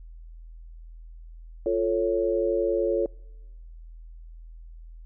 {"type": "chord", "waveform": "sine", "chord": "F augmented", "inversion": "none", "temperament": "equal with one note detuned", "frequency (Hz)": [349.2, 440, 552.8], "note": ["F4", "A4", "C#5"], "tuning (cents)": [0, 0, -5], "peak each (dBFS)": -26, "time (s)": [1.66, 3.06], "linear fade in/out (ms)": 2, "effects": ["noise-tail reverb RT60 1.0 s tail -26 dB re dry", "added 41 Hz sine -41 dBFS peak until 5.05 s"]}